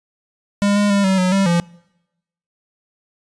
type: tone with pitch steps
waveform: square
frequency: 202.4 / 205.1 / 200.2 / 190.6 / 183.5 / 195.5 / 171.8 Hz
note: G#3 / G#3 / G3 / G3 / F#3 / G3 / F3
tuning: -44 / -21 / +37 / -48 / -14 / -4 / -28 cents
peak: -14 dBFS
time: 0.62-1.6 s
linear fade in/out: 0 ms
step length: 140 ms
effects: noise-tail reverb RT60 0.9 s tail -25 dB re dry + resampled to 22050 Hz